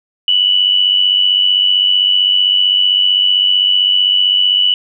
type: tone with amplitude modulation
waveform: sine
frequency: 2960 Hz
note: F#7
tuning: in tune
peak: -6 dBFS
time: 0.28-4.74 s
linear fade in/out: 2 ms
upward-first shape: sine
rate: 95.6 Hz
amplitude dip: 60%
effects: none